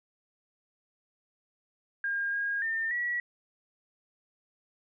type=tone with pitch steps; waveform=sine; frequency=1614 / 1629 / 1806 / 1931 Hz; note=G#6 / G#6 / A6 / B6; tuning=-50 / -34 / +45 / -39 cents; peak=-28 dBFS; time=2.04-3.2 s; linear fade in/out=2 ms; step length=290 ms; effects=none